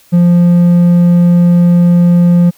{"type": "tone with hard clipping", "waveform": "sine", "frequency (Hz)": 174.4, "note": "F3", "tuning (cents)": -2, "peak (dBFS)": -5, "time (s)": [0.12, 2.51], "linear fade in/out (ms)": 20, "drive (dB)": 3, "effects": ["white hiss -46 dBFS RMS until 2.57 s"]}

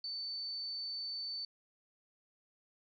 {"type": "tone", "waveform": "sine", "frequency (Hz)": 4527, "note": "C#8", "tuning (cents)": 36, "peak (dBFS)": -38, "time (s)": [0.04, 1.45], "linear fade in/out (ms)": 2, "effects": []}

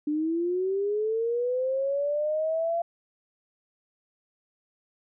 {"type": "linear sweep", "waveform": "sine", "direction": "up", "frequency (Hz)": [293.7, 685], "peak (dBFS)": -24, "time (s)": [0.07, 2.82], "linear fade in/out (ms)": 5, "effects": []}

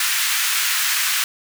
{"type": "high-pass noise", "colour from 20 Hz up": "pink", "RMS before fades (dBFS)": -20, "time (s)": [0, 1.24], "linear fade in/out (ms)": 2, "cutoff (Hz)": 1400, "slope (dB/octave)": 24, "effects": []}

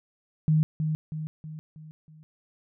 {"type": "tone with echo", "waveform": "sine", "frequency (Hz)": 155.56, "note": "D#3", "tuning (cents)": 0, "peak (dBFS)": -18, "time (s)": [0.48, 0.63], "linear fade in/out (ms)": 0, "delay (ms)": 320, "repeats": 5, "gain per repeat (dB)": -6, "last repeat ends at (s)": 2.23, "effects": []}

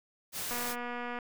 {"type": "noise", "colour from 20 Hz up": "white", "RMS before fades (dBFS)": -37, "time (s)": [0.32, 0.76], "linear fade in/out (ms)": 50}
{"type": "click train", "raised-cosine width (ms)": 0.5, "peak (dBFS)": -24, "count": 165, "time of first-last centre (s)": [0.51, 1.188], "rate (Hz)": 242}
{"effects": []}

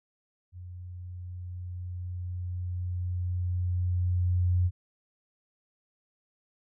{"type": "tone with level ramp", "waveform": "sine", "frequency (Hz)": 89.6, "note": "F2", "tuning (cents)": 45, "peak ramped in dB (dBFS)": [-40, -21], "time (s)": [0.52, 4.71], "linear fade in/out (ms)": 50, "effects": []}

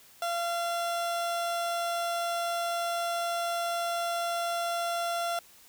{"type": "tone", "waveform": "30% pulse", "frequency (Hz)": 686, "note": "F5", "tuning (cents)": -31, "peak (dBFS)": -26, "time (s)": [0.22, 5.39], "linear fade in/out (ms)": 2, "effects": ["white hiss -56 dBFS RMS until 5.68 s"]}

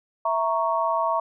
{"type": "chord", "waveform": "sine", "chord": "A# diminished", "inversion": "second", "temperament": "equal", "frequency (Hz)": [659.3, 932.3, 1108.7], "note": ["E5", "A#5", "C#6"], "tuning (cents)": [0, 0, 0], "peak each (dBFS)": -25, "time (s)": [0.25, 1.2], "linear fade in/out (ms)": 5, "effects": []}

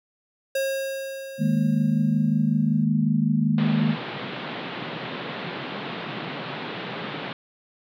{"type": "tone with exponential decay", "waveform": "square", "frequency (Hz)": 540, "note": "C#5", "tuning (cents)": -45, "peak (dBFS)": -22, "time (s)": [0.55, 2.85], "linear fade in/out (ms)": 5, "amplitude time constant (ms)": 500}
{"type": "chord", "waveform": "sine", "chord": "D# suspended fourth", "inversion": "none", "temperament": "equal", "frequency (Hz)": [155.56, 207.7, 233.1], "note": ["D#3", "G#3", "A#3"], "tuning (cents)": [0, 0, 0], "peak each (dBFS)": -23, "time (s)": [1.38, 3.96], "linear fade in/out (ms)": 50}
{"type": "band-pass noise", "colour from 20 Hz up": "pink", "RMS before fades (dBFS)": -33, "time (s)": [3.58, 7.33], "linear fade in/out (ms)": 2, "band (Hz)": [130, 3900], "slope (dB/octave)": 48}
{"effects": []}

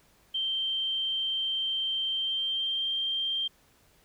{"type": "tone with pitch glide", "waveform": "sine", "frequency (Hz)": [3136, 3169], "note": ["G7", "G7"], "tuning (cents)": [0, 18], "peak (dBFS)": -27, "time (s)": [0.34, 3.48], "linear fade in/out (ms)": 10, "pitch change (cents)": 18, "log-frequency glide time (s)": [2.1, 2.9], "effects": ["pink hiss -63 dBFS RMS until 4.04 s"]}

